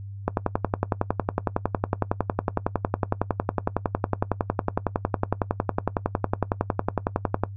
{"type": "click train", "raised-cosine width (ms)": 1, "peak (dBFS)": -7, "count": 79, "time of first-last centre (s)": [0.28, 7.436], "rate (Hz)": 10.9, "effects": ["noise-tail reverb RT60 0.1 s tail -18 dB re dry", "added 99 Hz sine -34 dBFS peak until 7.56 s"]}